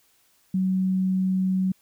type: tone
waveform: sine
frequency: 187.6 Hz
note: F#3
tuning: 24 cents sharp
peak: -20 dBFS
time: 0.54-1.72 s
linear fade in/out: 5 ms
effects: white hiss -63 dBFS RMS until 1.81 s